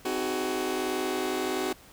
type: chord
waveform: sawtooth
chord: Ab dominant seventh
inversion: first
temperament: just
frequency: 259.6 / 311.5 / 373.8 / 415.3 Hz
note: C4 / Eb4 / Gb4 / Ab4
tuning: -13 / +2 / +18 / 0 cents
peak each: -31 / -31 / -26 / -32 dBFS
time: 0.05-1.73 s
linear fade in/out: 5 ms
effects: pink hiss -53 dBFS RMS until 1.92 s